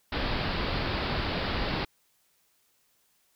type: low-pass noise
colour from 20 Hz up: pink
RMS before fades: -30 dBFS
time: 0.12-1.85 s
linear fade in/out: 5 ms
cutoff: 4900 Hz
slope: 96 dB/octave
effects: white hiss -69 dBFS RMS until 3.35 s